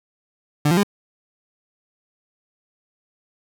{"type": "tone with pitch steps", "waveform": "30% pulse", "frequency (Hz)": [148.2, 173.21, 202.4], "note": ["D3", "F3", "G#3"], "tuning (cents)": [16, -14, -44], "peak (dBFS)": -12, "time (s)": [0.65, 0.833], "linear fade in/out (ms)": 5, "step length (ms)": 61, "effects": []}